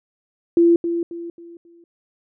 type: tone with echo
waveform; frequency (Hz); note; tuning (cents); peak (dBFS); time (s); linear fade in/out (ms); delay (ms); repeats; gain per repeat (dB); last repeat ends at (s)
sine; 340; F4; -46; -10; 0.57-0.76; 2; 270; 4; -9; 1.84
effects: none